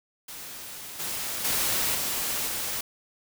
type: noise with level steps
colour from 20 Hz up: white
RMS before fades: -40 / -32 / -26 / -29 / -31 dBFS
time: 0.28-2.81 s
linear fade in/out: 5 ms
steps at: 0.99 / 1.44 / 1.94 / 2.47 s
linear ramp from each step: 10 ms
effects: none